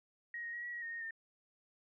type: tone with pitch steps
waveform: sine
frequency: 1888 / 1868 / 1902 / 1928 / 1903 / 1845 / 1857 / 1811 Hz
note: A#6 / A#6 / A#6 / B6 / A#6 / A#6 / A#6 / A6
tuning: +22 / +3 / +34 / -42 / +35 / -18 / -7 / +49 cents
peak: -40 dBFS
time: 0.34-1.108 s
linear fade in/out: 2 ms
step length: 96 ms
effects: none